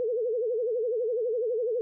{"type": "tone with vibrato", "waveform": "sine", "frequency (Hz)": 466.2, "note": "A#4", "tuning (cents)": 0, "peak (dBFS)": -25, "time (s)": [0, 1.81], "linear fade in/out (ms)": 0, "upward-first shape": "sine", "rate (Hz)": 12, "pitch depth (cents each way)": 150, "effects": []}